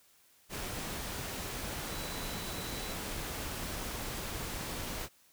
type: tone in noise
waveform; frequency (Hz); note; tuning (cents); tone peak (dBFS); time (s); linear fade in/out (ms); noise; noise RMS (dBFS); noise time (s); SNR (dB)
sine; 3951; B7; 0; -48; 1.89-2.96; 50; pink; -39; 0.49-5.09; -12
effects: white hiss -65 dBFS RMS until 5.32 s